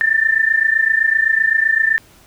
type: tone pair together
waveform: sine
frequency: 1770.2 / 1798 Hz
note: A6 / A6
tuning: +10 / +37 cents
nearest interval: unison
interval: 27 cents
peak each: -15 dBFS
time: 0.01-1.98 s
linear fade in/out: 0 ms
effects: pink hiss -48 dBFS RMS until 2.26 s